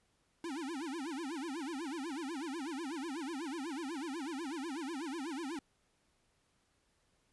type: tone with vibrato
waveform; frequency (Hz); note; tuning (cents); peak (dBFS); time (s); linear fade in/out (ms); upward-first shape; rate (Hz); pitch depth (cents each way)
square; 300; D4; +37; -39; 0.44-5.59; 2; sine; 8.1; 260
effects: pink hiss -75 dBFS RMS until 7.32 s + resampled to 24000 Hz